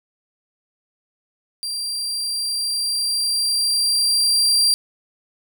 35% pulse tone with level ramp, 4733 Hz, D8, 13 cents sharp, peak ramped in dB -23 to -12 dBFS, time 1.63-4.74 s, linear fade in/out 0 ms, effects none

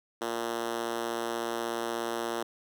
5% pulse tone with high-pass filter, 116.54 Hz, A#2, in tune, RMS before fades -33 dBFS, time 0.21-2.43 s, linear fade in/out 5 ms, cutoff 320 Hz, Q 1.8, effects none

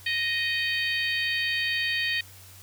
harmonic tone with a mistuned harmonic, 622.3 Hz, D#5, in tune, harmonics 3 / 4 / 5 / 6 / 7, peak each -28 / -30 / -32 / -34 / -35 dBFS, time 0.06-2.21 s, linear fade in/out 5 ms, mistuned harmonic 7, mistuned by +61 cents, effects added 95 Hz sine -50 dBFS peak until 2.62 s + white hiss -50 dBFS RMS until 2.62 s

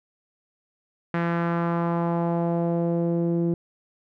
sawtooth tone with low-pass filter sweep, 169.9 Hz, F3, 47 cents flat, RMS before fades -24 dBFS, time 1.14-3.54 s, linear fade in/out 2 ms, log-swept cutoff 1800 to 350 Hz, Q 1.9, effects none

